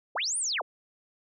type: linear two-way sweep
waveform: sine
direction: up then down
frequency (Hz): 293.7 to 9600 to 293.7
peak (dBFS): -27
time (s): 0.15-0.62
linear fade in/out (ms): 10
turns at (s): 0.38
effects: none